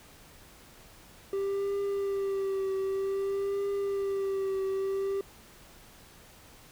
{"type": "tone with vibrato", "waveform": "triangle", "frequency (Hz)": 392.3, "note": "G4", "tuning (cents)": 1, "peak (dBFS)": -26, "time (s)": [1.33, 5.21], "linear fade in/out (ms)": 2, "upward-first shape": "triangle", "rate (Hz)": 0.53, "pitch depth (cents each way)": 35, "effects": ["pink hiss -54 dBFS RMS until 6.71 s"]}